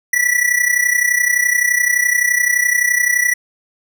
square tone with amplitude modulation, 1955 Hz, B6, 18 cents flat, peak -10 dBFS, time 0.13-3.34 s, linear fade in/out 5 ms, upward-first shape sine, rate 31.7 Hz, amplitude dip 75%, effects none

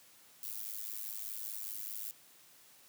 violet noise with amplitude modulation, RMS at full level -38 dBFS, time 0.43-2.11 s, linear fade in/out 2 ms, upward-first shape sine, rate 105 Hz, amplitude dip 100%, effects white hiss -61 dBFS RMS until 2.88 s + high-pass 100 Hz 12 dB/octave

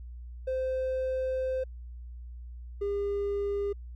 triangle tone pair in turn, 519 / 403.8 Hz, C5 / G#4, -14 / -49 cents, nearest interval major third, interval 435 cents, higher first, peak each -25 dBFS, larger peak neither, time 0.47-1.64 / 2.81-3.73 s, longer first, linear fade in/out 10 ms, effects tanh soft clip ceiling -23 dBFS + added 60 Hz sine -40 dBFS peak until 3.95 s

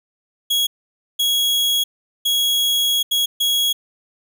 40% pulse tone bursts at uneven times, 3322 Hz, G#7, in tune, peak -15 dBFS, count 5, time 0.5-0.67 / 1.19-1.84 / 2.25-3.03 / 3.11-3.26 / 3.4-3.73 s, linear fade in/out 10 ms, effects none

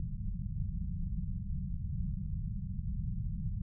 pink low-pass noise, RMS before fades -36 dBFS, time 0-3.62 s, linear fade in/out 2 ms, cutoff 200 Hz, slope 96 dB/octave, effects none

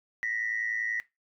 sine tone pair together, 1857 / 1967.4 Hz, A#6 / B6, -7 / -7 cents, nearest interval minor second, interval 100 cents, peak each -32 / -30 dBFS, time 0.23-1 s, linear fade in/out 0 ms, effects noise-tail reverb RT60 0.2 s tail -18 dB re dry + tanh soft clip ceiling -21 dBFS

